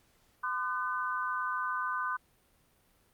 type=tone cluster; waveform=sine; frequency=1021 / 1208 / 1509 Hz; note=C6 / D6 / F#6; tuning=-43 / +48 / +34 cents; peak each=-35 / -35 / -35 dBFS; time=0.43-2.17 s; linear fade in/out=10 ms; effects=pink hiss -68 dBFS RMS until 3.13 s + Opus 48 kbps